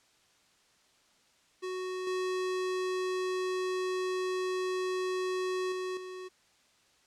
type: tone with level steps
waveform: square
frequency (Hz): 370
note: F#4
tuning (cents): 0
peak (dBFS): -35 / -31 / -34 / -41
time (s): 1.62-6.29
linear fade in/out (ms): 20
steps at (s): 2.07 / 5.72 / 5.97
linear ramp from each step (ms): 2
effects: white hiss -66 dBFS RMS until 7.06 s + low-pass 7000 Hz 12 dB/octave